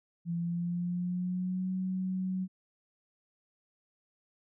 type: tone with pitch glide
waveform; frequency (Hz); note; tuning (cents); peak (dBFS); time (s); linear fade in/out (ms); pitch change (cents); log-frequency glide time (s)
sine; 170 to 186.46; F3 to F#3; -46 to +14; -30; 0.25-2.48; 50; +160; 0.37-1.71
effects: none